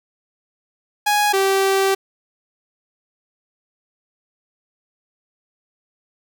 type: tone pair in turn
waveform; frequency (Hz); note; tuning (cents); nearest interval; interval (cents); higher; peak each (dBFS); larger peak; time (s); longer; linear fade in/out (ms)
sawtooth; 830.6 / 388.2; G#5 / G4; 0 / -17; octave + minor second; 1317; first; -11; neither; 1.06-1.33 / 1.33-1.95; second; 10
effects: none